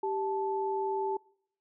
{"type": "tone pair together", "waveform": "sine", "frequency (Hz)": [390.5, 874.3], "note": ["G4", "A5"], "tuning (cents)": [-7, -11], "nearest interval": "octave + major second", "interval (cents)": 1396, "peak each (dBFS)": [-31, -32], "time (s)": [0.03, 1.17], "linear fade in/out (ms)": 5, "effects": ["noise-tail reverb RT60 0.7 s tail -25 dB re dry"]}